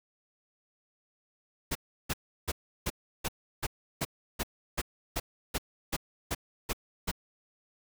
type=noise bursts; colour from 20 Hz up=pink; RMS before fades=-31 dBFS; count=15; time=1.71-7.115 s; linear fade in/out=10 ms; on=43 ms; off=340 ms; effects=none